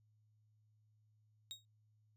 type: tone with exponential decay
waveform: 35% pulse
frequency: 3762 Hz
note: A#7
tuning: 15 cents sharp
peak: -39 dBFS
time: 1.51-1.65 s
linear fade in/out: 0 ms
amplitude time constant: 29 ms
effects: added 107 Hz sine -70 dBFS peak until 2.16 s + resampled to 32000 Hz

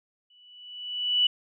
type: tone with exponential growth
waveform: sine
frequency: 2960 Hz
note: F#7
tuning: in tune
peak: -17 dBFS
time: 0.3-1.27 s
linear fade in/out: 5 ms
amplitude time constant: 210 ms
effects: none

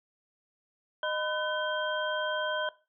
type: tone cluster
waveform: sine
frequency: 616 / 1005 / 1515 / 3190 Hz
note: D#5 / B5 / F#6 / G7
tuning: -17 / +30 / +40 / +30 cents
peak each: -32 / -36 / -33 / -37 dBFS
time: 1.03-2.69 s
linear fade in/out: 2 ms
effects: noise-tail reverb RT60 0.3 s tail -18 dB re dry

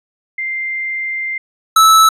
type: tone pair in turn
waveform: sine / square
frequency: 2093 / 1307.9 Hz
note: C7 / E6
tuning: 0 / -14 cents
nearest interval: minor sixth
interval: 814 cents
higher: first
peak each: -18 / -6 dBFS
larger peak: second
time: 0.38-1.38 / 1.76-2.09 s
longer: first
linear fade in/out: 5 ms
effects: resampled to 32000 Hz

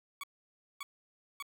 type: tone bursts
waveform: 20% pulse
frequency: 1127 Hz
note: C#6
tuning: 28 cents sharp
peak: -34 dBFS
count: 3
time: 0.21-1.425 s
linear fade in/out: 2 ms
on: 25 ms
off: 570 ms
effects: 10-bit

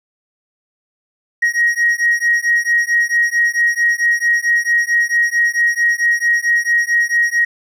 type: beating tone pair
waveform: triangle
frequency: 1885 / 1889.5 Hz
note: A#6 / A#6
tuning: +19 / +23 cents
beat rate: 4.5 Hz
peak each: -12 dBFS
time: 1.42-7.45 s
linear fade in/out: 10 ms
effects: tanh soft clip ceiling -8 dBFS

